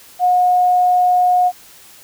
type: tone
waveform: sine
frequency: 723 Hz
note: F#5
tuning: 40 cents flat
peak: -10 dBFS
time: 0.19-1.52 s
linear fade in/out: 50 ms
effects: white hiss -43 dBFS RMS until 2.03 s